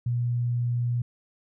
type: tone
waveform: sine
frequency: 120.7 Hz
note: B2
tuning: 39 cents flat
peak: -23 dBFS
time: 0.06-1.02 s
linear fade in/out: 5 ms
effects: none